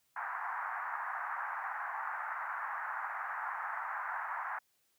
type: band-pass noise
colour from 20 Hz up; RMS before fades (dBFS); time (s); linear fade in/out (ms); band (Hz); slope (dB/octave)
pink; -39; 0.16-4.59; 5; 800 to 1800; 48
effects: white hiss -75 dBFS RMS until 4.98 s